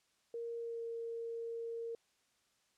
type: tone with pitch glide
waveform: sine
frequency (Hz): 466.2 to 461.6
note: A#4 to A#4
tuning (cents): 0 to -17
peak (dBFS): -39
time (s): 0.34-1.95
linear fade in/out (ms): 2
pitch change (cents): -17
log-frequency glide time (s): 0.58-0.82
effects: white hiss -75 dBFS RMS until 2.77 s + low-pass 8000 Hz 12 dB/octave